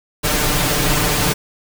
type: noise with comb filter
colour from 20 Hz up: pink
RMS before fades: -17 dBFS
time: 0.23-1.34 s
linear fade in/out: 20 ms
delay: 6.7 ms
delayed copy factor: +0.8
effects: none